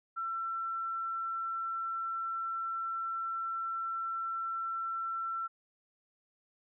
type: tone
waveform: sine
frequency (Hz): 1345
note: E6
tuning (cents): +34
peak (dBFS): -33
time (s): 0.16-5.48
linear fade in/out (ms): 20
effects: none